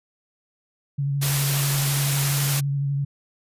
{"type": "tone with vibrato", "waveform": "sine", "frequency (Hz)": 140.2, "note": "C#3", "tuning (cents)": 20, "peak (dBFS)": -21, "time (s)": [0.98, 3.05], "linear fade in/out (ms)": 10, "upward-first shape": "sine", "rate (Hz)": 12, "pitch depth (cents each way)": 25}
{"type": "noise", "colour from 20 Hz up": "white", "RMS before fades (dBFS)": -25, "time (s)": [1.21, 2.61], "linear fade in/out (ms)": 20}
{"effects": ["resampled to 32000 Hz"]}